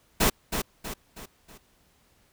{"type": "noise with echo", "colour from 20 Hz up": "pink", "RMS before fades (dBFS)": -21, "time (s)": [0.2, 0.3], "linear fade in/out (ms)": 10, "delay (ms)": 320, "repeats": 4, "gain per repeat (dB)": -7, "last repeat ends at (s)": 1.58, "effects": ["pink hiss -64 dBFS RMS until 2.32 s"]}